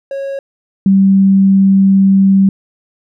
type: tone pair in turn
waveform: triangle / sine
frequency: 549 / 194.1 Hz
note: C#5 / G3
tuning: -17 / -17 cents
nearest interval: octave + tritone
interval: 1800 cents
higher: first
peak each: -16 / -5 dBFS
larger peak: second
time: 0.11-0.39 / 0.86-2.49 s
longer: second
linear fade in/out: 2 ms
effects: none